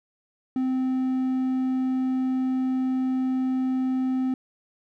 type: tone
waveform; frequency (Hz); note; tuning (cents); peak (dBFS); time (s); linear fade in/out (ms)
triangle; 259; C4; -17; -20; 0.56-4.34; 2
effects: none